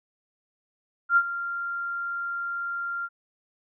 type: tone with ADSR envelope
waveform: sine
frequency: 1389 Hz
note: F6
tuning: 10 cents flat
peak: -14 dBFS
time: 1.09-3.09 s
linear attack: 76 ms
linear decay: 58 ms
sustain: -14 dB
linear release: 45 ms
effects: none